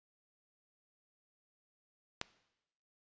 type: click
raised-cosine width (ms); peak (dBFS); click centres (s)
0.2; -17; 2.214
effects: noise-tail reverb RT60 0.9 s tail -19 dB re dry + resampled to 16000 Hz